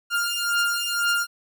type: beating tone pair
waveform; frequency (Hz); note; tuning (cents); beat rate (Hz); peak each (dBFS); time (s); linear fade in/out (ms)
sawtooth; 1402 / 1404; F6 / F6; +6 / +9; 2; -21; 0.1-1.27; 50
effects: none